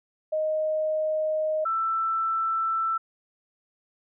sine tone pair in turn, 622.3 / 1329.7 Hz, D#5 / E6, 0 / +15 cents, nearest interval octave + minor second, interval 1315 cents, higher second, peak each -23 dBFS, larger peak neither, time 0.32-1.65 / 1.65-2.98 s, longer neither, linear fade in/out 10 ms, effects none

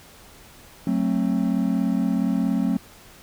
triangle chord, F# diminished, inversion none, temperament just, 185 / 222 / 266.4 Hz, F#3 / A3 / C4, 0 / +16 / +31 cents, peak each -22 dBFS, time 0.87-2.77 s, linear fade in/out 2 ms, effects pink hiss -48 dBFS RMS until 3.22 s

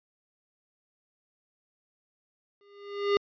square tone with exponential growth, 404.7 Hz, G#4, 45 cents flat, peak -20 dBFS, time 2.61-3.17 s, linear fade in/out 1 ms, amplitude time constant 120 ms, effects resampled to 11025 Hz

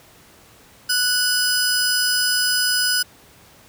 sawtooth tone pair together, 1480 / 5019 Hz, F#6 / D#8, 0 / +14 cents, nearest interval octave + major sixth, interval 2114 cents, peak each -17 dBFS, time 0.89-3.03 s, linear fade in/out 10 ms, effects pink hiss -49 dBFS RMS until 3.68 s + high-pass 60 Hz 12 dB/octave

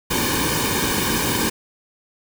pink noise with comb filter, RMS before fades -21 dBFS, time 0.1-1.5 s, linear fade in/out 10 ms, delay 1.5 ms, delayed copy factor -0.8, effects none

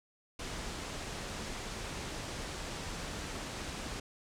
pink low-pass noise, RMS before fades -41 dBFS, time 0.39-4 s, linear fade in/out 5 ms, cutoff 8500 Hz, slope 24 dB/octave, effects none

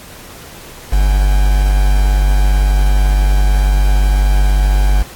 triangle tone with quantisation, 49 Hz, G1, in tune, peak -6 dBFS, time 0.92-5.03 s, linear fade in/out 10 ms, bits 4, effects pink hiss -35 dBFS RMS until 5.15 s + AAC 64 kbps

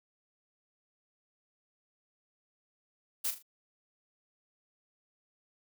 blue noise with echo, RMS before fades -32 dBFS, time 3.24-3.31 s, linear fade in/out 10 ms, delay 39 ms, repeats 3, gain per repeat -9 dB, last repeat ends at 3.427 s, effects none

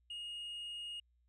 sine tone, 2862 Hz, F7, 42 cents sharp, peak -39 dBFS, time 0.1-1 s, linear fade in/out 5 ms, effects tanh soft clip ceiling -41 dBFS + added 60 Hz sine -70 dBFS peak until 1.28 s

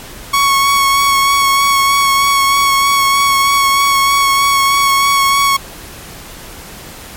sawtooth tone with vibrato, 1108.7 Hz, C#6, in tune, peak -5 dBFS, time 0.33-5.57 s, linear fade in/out 10 ms, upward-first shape sine, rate 3.2 Hz, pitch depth 15 cents each way, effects pink hiss -32 dBFS RMS until 7.16 s + MP3 64 kbps

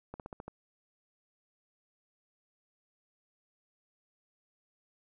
slowing click train, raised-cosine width 1 ms, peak -28 dBFS, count 6, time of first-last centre 0.14-0.48 s, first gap 58 ms, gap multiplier 1.08, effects none

